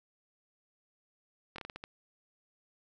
slowing click train, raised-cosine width 0.3 ms, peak -26 dBFS, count 7, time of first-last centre 1.56-1.839 s, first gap 23 ms, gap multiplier 1.28, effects none

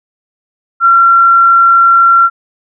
sine tone, 1366 Hz, F6, 39 cents flat, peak -3 dBFS, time 0.8-2.3 s, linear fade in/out 50 ms, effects none

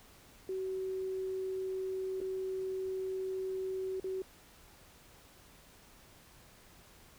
sine tone with dropouts, 377.9 Hz, F#4, 37 cents sharp, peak -34 dBFS, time 0.49-4.22 s, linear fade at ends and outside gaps 2 ms, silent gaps 2.204-2.213 / 3.999-4.042 s, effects pink hiss -59 dBFS RMS until 7.18 s

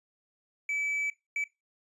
triangle tone bursts at uneven times, 2300 Hz, D7, 37 cents flat, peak -27 dBFS, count 2, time 0.69-1.1 / 1.36-1.44 s, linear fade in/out 2 ms, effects noise-tail reverb RT60 0.2 s tail -18 dB re dry + resampled to 24000 Hz

